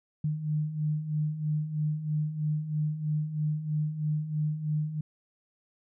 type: beating tone pair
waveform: sine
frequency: 150 / 153.1 Hz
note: D3 / D#3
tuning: +37 / -28 cents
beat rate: 3.1 Hz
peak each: -34 / -28 dBFS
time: 0.24-5.01 s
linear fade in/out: 5 ms
effects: none